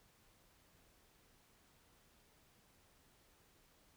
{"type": "silence", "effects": ["pink hiss -70 dBFS RMS until 3.96 s"]}